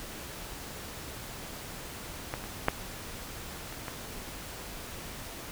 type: clicks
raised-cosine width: 0.5 ms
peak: -17 / -25 / -8 / -27 / -21 dBFS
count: 5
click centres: 2.339 / 2.44 / 2.684 / 3.725 / 3.882 s
effects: pink hiss -42 dBFS RMS until 5.51 s